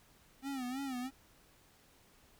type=tone with vibrato; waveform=square; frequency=261.6 Hz; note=C4; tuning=in tune; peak=-38 dBFS; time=0.42-1.11 s; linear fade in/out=50 ms; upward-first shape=sine; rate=3.1 Hz; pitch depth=110 cents each way; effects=pink hiss -65 dBFS RMS until 2.39 s